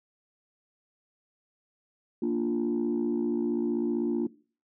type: chord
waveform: sine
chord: Bb major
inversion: none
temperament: equal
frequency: 233.1 / 293.7 / 349.2 Hz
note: Bb3 / D4 / F4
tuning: 0 / 0 / 0 cents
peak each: -28 / -29 / -28 dBFS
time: 2.22-4.27 s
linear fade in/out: 5 ms
effects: noise-tail reverb RT60 0.4 s tail -20 dB re dry + tanh soft clip ceiling -20 dBFS